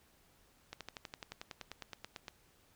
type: slowing click train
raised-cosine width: 0.2 ms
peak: -26 dBFS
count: 17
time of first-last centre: 0.73-2.282 s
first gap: 77 ms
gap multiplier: 1.03
effects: pink hiss -68 dBFS RMS until 2.75 s